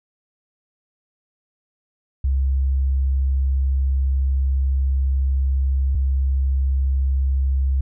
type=tone pair in turn; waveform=sine; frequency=67 / 67 Hz; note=C2 / C2; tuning=+42 / +42 cents; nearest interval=unison; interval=0 cents; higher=neither; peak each=-16 dBFS; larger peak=neither; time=2.24-5.95 / 5.95-7.81 s; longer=first; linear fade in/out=5 ms; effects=none